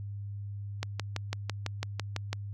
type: click train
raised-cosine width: 0.2 ms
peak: -15 dBFS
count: 10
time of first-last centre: 0.83-2.33 s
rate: 6 Hz
effects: added 101 Hz sine -36 dBFS peak until 2.53 s